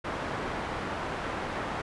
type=low-pass noise; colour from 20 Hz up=white; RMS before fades=-34 dBFS; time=0.04-1.82 s; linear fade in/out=10 ms; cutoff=1200 Hz; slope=12 dB/octave; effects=resampled to 24000 Hz